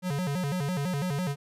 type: tone with vibrato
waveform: square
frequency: 160.8 Hz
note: E3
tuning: 43 cents flat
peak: -28 dBFS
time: 0.02-1.36 s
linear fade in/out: 50 ms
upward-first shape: square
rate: 6 Hz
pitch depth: 220 cents each way
effects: resampled to 32000 Hz